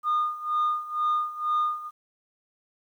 sine tone with tremolo, 1221 Hz, D#6, 33 cents flat, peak -19 dBFS, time 0.03-1.91 s, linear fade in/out 50 ms, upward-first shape sine, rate 2.1 Hz, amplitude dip 85%, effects tanh soft clip ceiling -19 dBFS + 10-bit

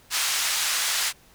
white band-pass noise, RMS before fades -25 dBFS, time 0.1-1.13 s, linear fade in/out 50 ms, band 1100 to 7700 Hz, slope 12 dB/octave, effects pink hiss -55 dBFS RMS until 1.34 s

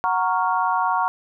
sine chord, Gb major seventh, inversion none, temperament equal, 740 / 932.3 / 1108.7 / 1396.9 Hz, Gb5 / Bb5 / Db6 / F6, 0 / 0 / 0 / 0 cents, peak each -24 / -22 / -23 / -28 dBFS, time 0.04-1.08 s, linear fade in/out 0 ms, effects none

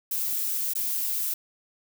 violet noise with dropouts, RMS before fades -28 dBFS, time 0.11-1.34 s, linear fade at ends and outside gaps 5 ms, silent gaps 0.736-0.752 s, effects none

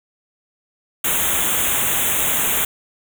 white band-stop noise, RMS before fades -19 dBFS, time 1.04-2.65 s, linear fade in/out 5 ms, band 3700 to 6400 Hz, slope 96 dB/octave, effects none

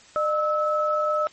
sine tone pair together, 606 / 1299 Hz, D#5 / E6, -46 / -26 cents, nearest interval octave + minor second, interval 1320 cents, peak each -23 dBFS, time 0.16-1.27 s, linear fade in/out 0 ms, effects white hiss -51 dBFS RMS until 1.32 s + MP3 32 kbps

